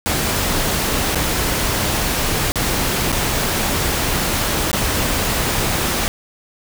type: noise with dropouts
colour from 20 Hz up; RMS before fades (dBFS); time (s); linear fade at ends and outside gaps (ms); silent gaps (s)
pink; -19; 0.06-6.08; 0; 1.148-1.156 / 2.52-2.557 / 3.119-3.126 / 4.715-4.73
effects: none